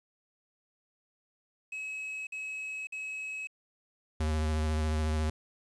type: tone bursts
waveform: triangle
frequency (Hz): 2565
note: E7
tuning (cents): -48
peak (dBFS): -34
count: 3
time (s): 1.72-3.472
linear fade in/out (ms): 5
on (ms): 550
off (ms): 51
type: tone with vibrato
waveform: square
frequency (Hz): 77.6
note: D#2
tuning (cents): -4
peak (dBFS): -28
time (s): 4.2-5.3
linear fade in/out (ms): 5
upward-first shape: sine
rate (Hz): 14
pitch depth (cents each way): 23
effects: resampled to 24000 Hz + 10-bit